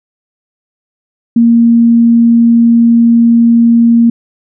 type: tone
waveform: sine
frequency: 233 Hz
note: A#3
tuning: 1 cent flat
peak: -3 dBFS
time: 1.36-4.1 s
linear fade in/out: 5 ms
effects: none